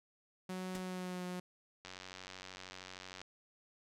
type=tone with pitch glide; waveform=sawtooth; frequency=185 to 180.46 Hz; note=F#3 to F#3; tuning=0 to -43 cents; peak=-36 dBFS; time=0.49-1.4 s; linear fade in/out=5 ms; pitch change=-43 cents; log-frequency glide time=0.8-1.23 s
type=noise with exponential decay; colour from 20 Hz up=pink; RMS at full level=-40 dBFS; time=0.75-0.83 s; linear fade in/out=0 ms; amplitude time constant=16 ms
type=click train; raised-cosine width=0.2 ms; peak=-30 dBFS; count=128; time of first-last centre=1.85-3.216 s; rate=93 Hz
effects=low-pass 12000 Hz 12 dB/octave